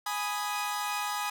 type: chord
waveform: sawtooth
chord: G# minor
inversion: none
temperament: equal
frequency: 830.6 / 987.8 / 1244.5 Hz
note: G#5 / B5 / D#6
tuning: 0 / 0 / 0 cents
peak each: -30 / -33 / -31 dBFS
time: 0.06-1.3 s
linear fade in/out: 5 ms
effects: none